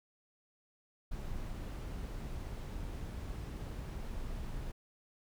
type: noise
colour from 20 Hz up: brown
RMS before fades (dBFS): -41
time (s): 1.11-4.72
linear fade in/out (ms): 10
effects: none